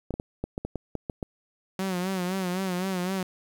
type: clicks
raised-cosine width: 2 ms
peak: -17 dBFS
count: 10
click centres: 0.107 / 0.14 / 0.199 / 0.44 / 0.579 / 0.65 / 0.757 / 0.953 / 1.098 / 1.228 s
type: tone with vibrato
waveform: sawtooth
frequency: 185 Hz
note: F#3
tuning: in tune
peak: -23 dBFS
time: 1.79-3.23 s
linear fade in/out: 2 ms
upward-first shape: sine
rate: 3.9 Hz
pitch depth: 76 cents each way
effects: 9-bit